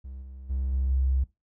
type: tone with level steps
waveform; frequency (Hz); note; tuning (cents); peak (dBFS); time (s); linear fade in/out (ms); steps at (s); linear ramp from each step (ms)
triangle; 65.8; C2; +10; -35 / -38 / -23 / -20 / -17; 0.04-1.24; 10; 0.21 / 0.49 / 0.72 / 0.89; 20
effects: noise-tail reverb RT60 0.2 s tail -23 dB re dry + tanh soft clip ceiling -19 dBFS